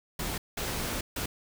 pink noise bursts at uneven times, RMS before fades -33 dBFS, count 3, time 0.19-0.38 / 0.57-1.01 / 1.16-1.26 s, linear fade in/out 5 ms, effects none

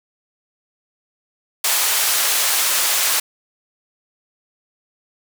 white band-pass noise, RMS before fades -18 dBFS, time 1.64-3.2 s, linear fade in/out 5 ms, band 670 to 15000 Hz, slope 12 dB/octave, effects none

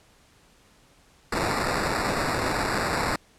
white noise with sample-and-hold, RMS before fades -26 dBFS, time 1.32-3.16 s, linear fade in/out 5 ms, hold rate 3150 Hz, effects pink hiss -58 dBFS RMS until 3.38 s + low-pass 10000 Hz 12 dB/octave

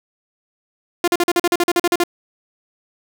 sawtooth tone bursts, 349.2 Hz, F4, in tune, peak -9 dBFS, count 13, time 1.04-2.037 s, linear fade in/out 2 ms, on 37 ms, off 43 ms, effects none

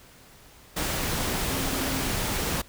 sine tone in noise, 266.1 Hz, C4, 29 cents sharp, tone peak -34 dBFS, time 1.5-2.11 s, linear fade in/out 10 ms, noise pink, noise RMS -28 dBFS, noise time 0.76-2.62 s, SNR -9 dB, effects pink hiss -52 dBFS RMS until 2.68 s

